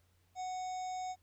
harmonic tone, 740 Hz, F#5, in tune, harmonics 1 / 3 / 5 / 7 / 9 / 10, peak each -37 / -55 / -57 / -59 / -55 / -60 dBFS, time 0.35-1.16 s, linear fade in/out 50 ms, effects added 89 Hz sine -70 dBFS peak until 1.22 s + pink hiss -75 dBFS RMS until 1.22 s

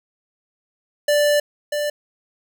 square tone pair in turn, 587.3 / 589.9 Hz, D5 / D5, 0 / +8 cents, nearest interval unison, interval 8 cents, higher second, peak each -15 / -21 dBFS, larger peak first, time 1.08-1.4 / 1.72-1.9 s, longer first, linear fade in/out 5 ms, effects none

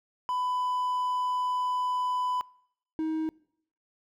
triangle tone pair in turn, 999 / 316.5 Hz, B5 / D#4, +20 / +30 cents, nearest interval octave + minor sixth, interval 1990 cents, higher first, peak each -25 dBFS, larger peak neither, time 0.29-2.41 / 2.99-3.29 s, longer first, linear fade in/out 0 ms, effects noise-tail reverb RT60 0.7 s tail -24 dB re dry

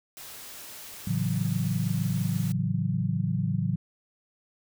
white noise, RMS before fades -43 dBFS, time 0.17-2.52 s, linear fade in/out 0 ms
sine chord, F# minor seventh, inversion first, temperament equal, 110 / 138.59 / 164.81 / 185 Hz, A2 / C#3 / E3 / F#3, 0 / 0 / 0 / 0 cents, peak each -30 dBFS, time 1.07-3.76 s, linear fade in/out 5 ms
effects none

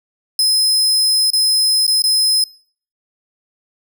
sawtooth tone with dropouts, 5100 Hz, D#8, 42 cents sharp, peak -9 dBFS, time 0.39-2.44 s, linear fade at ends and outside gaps 2 ms, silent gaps 1.304-1.333 / 1.867-1.878 / 2.021-2.039 s, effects noise-tail reverb RT60 0.5 s tail -24 dB re dry

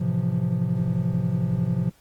triangle chord, F major seventh, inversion first, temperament equal with one note detuned, 110 / 130.81 / 164.81 / 175.93 Hz, A2 / C3 / E3 / F3, 0 / 0 / 0 / +13 cents, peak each -27 / -24 / -27 / -23 dBFS, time 0-1.9 s, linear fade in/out 10 ms, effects pink hiss -59 dBFS RMS until 2 s + Opus 24 kbps

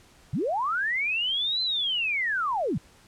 sine linear two-way sweep, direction up then down, 103.9 to 4100 to 103.9 Hz, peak -24 dBFS, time 0.33-2.78 s, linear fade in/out 5 ms, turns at 1.62 s, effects pink hiss -56 dBFS RMS until 3.07 s + low-pass 10000 Hz 12 dB/octave

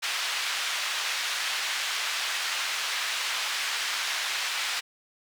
white band-pass noise, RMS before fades -30 dBFS, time 0.02-4.81 s, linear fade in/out 20 ms, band 1200 to 3900 Hz, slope 12 dB/octave, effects none

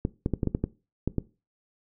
clicks, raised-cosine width 3 ms, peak -12 dBFS, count 9, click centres 0.051 / 0.261 / 0.337 / 0.432 / 0.473 / 0.549 / 0.64 / 1.076 / 1.183 s, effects noise-tail reverb RT60 0.3 s tail -19 dB re dry

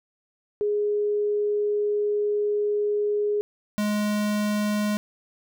sine / square tone pair in turn, 415.3 / 209.1 Hz, G#4 / G#3, 0 / +12 cents, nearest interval octave, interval 1188 cents, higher first, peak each -21 / -23 dBFS, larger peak first, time 0.61-3.41 / 3.78-4.97 s, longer first, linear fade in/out 0 ms, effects none

